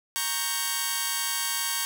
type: chord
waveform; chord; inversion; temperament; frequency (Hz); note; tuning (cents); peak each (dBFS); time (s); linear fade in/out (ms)
5% pulse; G diminished; first; equal; 932.3 / 1108.7 / 1568; Bb5 / Db6 / G6; 0 / 0 / 0; -19; 0.16-1.85; 0
effects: none